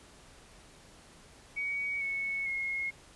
sine tone with pitch steps, 2252 / 2206 / 2160 Hz, C#7 / C#7 / C#7, +27 / -9 / -45 cents, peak -31 dBFS, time 1.56-2.91 s, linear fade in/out 20 ms, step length 450 ms, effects pink hiss -56 dBFS RMS until 3.15 s + resampled to 24000 Hz

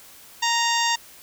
harmonic tone with a mistuned harmonic, 932.3 Hz, A#5, in tune, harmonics 1 / 2 / 3 / 4 / 5 / 6 / 7 / 8, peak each -23 / -26 / -28 / -29 / -30 / -31 / -31 / -32 dBFS, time 0.42-0.96 s, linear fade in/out 10 ms, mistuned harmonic 4, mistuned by -41 cents, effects white hiss -47 dBFS RMS until 1.22 s

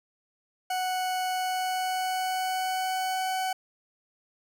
40% pulse tone with pitch glide, 740 to 751.6 Hz, F#5 to F#5, 0 to +27 cents, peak -26 dBFS, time 0.7-3.53 s, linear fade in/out 5 ms, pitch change +27 cents, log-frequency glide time 1.27-3.36 s, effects none

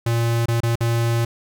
square tone with dropouts, 116.54 Hz, A#2, in tune, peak -18 dBFS, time 0.06-1.25 s, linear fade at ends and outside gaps 5 ms, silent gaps 0.458-0.483 / 0.605-0.632 / 0.756-0.806 s, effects none

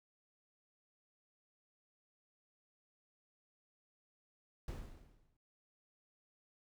brown noise with exponential decay, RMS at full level -40 dBFS, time 4.68-5.37 s, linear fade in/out 2 ms, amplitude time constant 150 ms, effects none

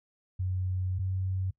sine tone pair in turn, 92.5 / 94.06 Hz, F#2 / F#2, 0 / +29 cents, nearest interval unison, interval 29 cents, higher second, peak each -28 dBFS, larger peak neither, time 0.39-0.99 / 0.99-1.51 s, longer first, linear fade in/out 10 ms, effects noise-tail reverb RT60 0.1 s tail -21 dB re dry

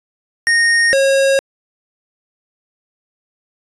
square tone pair in turn, 1853 / 544.3 Hz, A#6 / C#5, -11 / -32 cents, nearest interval octave + major sixth, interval 2121 cents, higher first, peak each -11 dBFS, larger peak neither, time 0.47-0.93 / 0.93-1.39 s, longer neither, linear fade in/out 0 ms, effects resampled to 24000 Hz

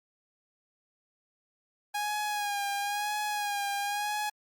sawtooth tone with vibrato, 822 Hz, G#5, 18 cents flat, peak -26 dBFS, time 1.94-4.3 s, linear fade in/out 10 ms, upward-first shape sine, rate 0.99 Hz, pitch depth 40 cents each way, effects Opus 48 kbps

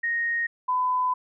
sine tone pair in turn, 1864.7 / 1005.6 Hz, A#6 / B5, 0 / +31 cents, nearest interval major seventh, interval 1069 cents, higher first, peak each -23 / -21 dBFS, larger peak second, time 0.03-0.47 / 0.68-1.14 s, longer second, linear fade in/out 10 ms, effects none

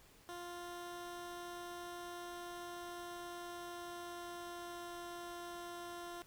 15% pulse tone with pitch glide, 350 to 347.6 Hz, F4 to F4, +4 to -8 cents, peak -39 dBFS, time 0.29-6.22 s, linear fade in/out 0 ms, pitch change -12 cents, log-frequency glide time 2.1-4.98 s, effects pink hiss -64 dBFS RMS until 6.26 s

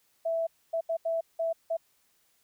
sine tone bursts at uneven times, 659.3 Hz, E5, in tune, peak -26 dBFS, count 6, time 0.25-0.47 / 0.73-0.81 / 0.89-0.97 / 1.05-1.21 / 1.39-1.53 / 1.7-1.77 s, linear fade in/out 10 ms, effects white hiss -69 dBFS RMS until 2.43 s

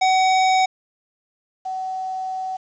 square / sine tone pair in turn, 753 / 753 Hz, F#5 / F#5, +30 / +30 cents, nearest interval unison, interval 0 cents, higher neither, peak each -15 / -24 dBFS, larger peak first, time 0.01-0.66 / 1.65-2.57 s, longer second, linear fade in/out 10 ms, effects resampled to 16000 Hz + 8-bit

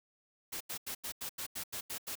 white noise bursts, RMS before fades -40 dBFS, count 10, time 0.52-2.154 s, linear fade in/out 10 ms, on 86 ms, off 86 ms, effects none

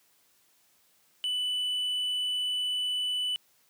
triangle tone, 2984 Hz, F#7, 14 cents sharp, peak -26 dBFS, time 1.24-3.36 s, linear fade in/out 0 ms, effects white hiss -66 dBFS RMS until 3.69 s + high-pass 100 Hz 12 dB/octave

